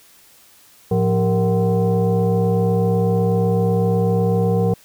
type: tone with frequency modulation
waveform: sine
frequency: 178 Hz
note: F3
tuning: 33 cents sharp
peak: -14 dBFS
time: 0.91-4.74 s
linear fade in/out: 5 ms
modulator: 288 Hz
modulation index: 1.4
effects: white hiss -50 dBFS RMS until 4.84 s